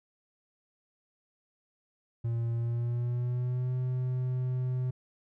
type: tone with pitch glide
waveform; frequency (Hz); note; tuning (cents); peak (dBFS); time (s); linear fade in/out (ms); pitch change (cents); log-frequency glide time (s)
triangle; 116.54 to 127.09; A#2 to C3; 0 to -50; -26; 2.24-4.91; 10; +150; 2.55-3.75
effects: none